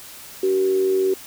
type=tone with amplitude modulation; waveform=sine; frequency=380 Hz; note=F#4; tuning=46 cents sharp; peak=-14 dBFS; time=0.43-1.14 s; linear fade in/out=5 ms; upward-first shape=sine; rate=93.7 Hz; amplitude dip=45%; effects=white hiss -40 dBFS RMS until 1.26 s